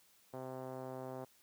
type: tone with low-pass filter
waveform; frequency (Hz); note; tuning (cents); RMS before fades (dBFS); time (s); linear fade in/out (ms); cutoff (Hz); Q
5% pulse; 130; C3; -11; -45; 0.33-1.25; 10; 660; 1.2
effects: white hiss -68 dBFS RMS until 1.42 s + high-pass 60 Hz 12 dB/octave